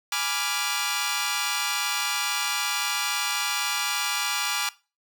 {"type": "chord", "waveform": "10% pulse", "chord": "G# diminished seventh", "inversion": "none", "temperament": "equal", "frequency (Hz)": [830.6, 987.8, 1174.7, 1396.9], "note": ["G#5", "B5", "D6", "F6"], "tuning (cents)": [0, 0, 0, 0], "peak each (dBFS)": [-23, -24, -21, -22], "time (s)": [0.12, 4.69], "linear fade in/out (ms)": 2, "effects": ["noise-tail reverb RT60 0.3 s tail -19 dB re dry"]}